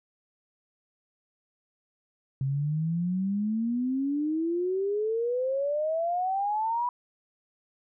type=exponential sweep; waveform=sine; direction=up; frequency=132.3 to 987.8 Hz; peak=-25 dBFS; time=2.41-6.89 s; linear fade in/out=2 ms; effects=none